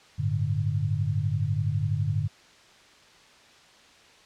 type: chord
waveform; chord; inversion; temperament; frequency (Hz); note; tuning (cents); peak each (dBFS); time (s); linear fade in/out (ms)
sine; G suspended second; none; equal; 98 / 110 / 146.83; G2 / A2 / D3; 0 / 0 / 0; -28; 0.18-2.28; 20
effects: white hiss -54 dBFS RMS until 4.25 s + low-pass 5000 Hz 12 dB/octave